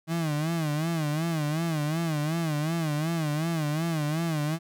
35% pulse tone with vibrato, 157.6 Hz, D#3, 23 cents sharp, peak -24 dBFS, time 0.07-4.59 s, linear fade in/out 50 ms, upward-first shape sine, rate 2.7 Hz, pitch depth 120 cents each way, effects none

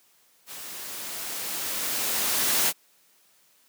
white noise with level ramp, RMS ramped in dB -40 to -22 dBFS, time 0.46-2.73 s, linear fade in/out 50 ms, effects white hiss -62 dBFS RMS until 3.68 s + high-pass 150 Hz 12 dB/octave

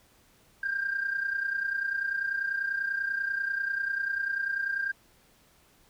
sine tone pair together, 1569.8 / 1600 Hz, G6 / G6, +2 / +35 cents, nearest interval unison, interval 33 cents, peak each -33 / -28 dBFS, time 0.63-4.92 s, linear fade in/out 5 ms, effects tanh soft clip ceiling -21 dBFS + pink hiss -62 dBFS RMS until 5.89 s

